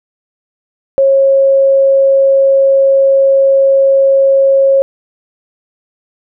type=tone; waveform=sine; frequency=544 Hz; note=C#5; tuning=33 cents flat; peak=-5 dBFS; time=0.98-4.82 s; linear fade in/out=0 ms; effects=none